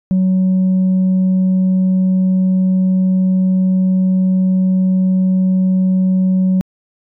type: tone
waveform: sine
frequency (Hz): 186.6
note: F#3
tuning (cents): +15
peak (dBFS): -8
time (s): 0.11-6.61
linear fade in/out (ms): 0
effects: tanh soft clip ceiling -9 dBFS